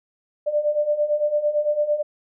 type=beating tone pair; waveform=sine; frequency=589 / 597.9 Hz; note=D5 / D5; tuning=+5 / +31 cents; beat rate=8.9 Hz; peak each=-24 / -20 dBFS; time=0.46-2.03 s; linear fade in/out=20 ms; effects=none